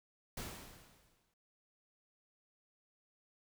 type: noise with exponential decay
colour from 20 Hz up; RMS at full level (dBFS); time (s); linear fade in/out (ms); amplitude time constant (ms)
pink; -42; 0.37-1.34; 5; 210
effects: none